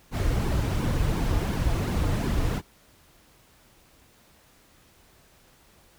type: noise with flanger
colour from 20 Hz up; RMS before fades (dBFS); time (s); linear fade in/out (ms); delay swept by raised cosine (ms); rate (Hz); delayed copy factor
brown; -25; 0.11-2.62; 50; 1.5 to 5.3; 2.8; -0.65
effects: pink hiss -58 dBFS RMS until 5.98 s